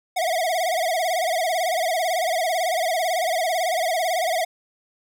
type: tone with vibrato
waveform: square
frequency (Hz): 690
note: F5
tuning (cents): -21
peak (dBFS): -21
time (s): 0.16-4.45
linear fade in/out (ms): 10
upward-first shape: sine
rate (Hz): 18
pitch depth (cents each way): 140
effects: none